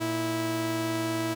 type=tone pair together; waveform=sawtooth; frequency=115.7 / 327.2 Hz; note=A#2 / E4; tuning=-13 / -13 cents; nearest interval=octave + tritone; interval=1800 cents; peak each=-30 / -24 dBFS; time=0-1.35 s; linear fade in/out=20 ms; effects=none